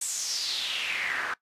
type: noise with band-pass filter sweep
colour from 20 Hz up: pink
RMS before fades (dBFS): -31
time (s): 0.01-1.34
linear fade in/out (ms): 5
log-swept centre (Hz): 8200 to 1400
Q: 4.3
effects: noise-tail reverb RT60 0.1 s tail -19 dB re dry + resampled to 32000 Hz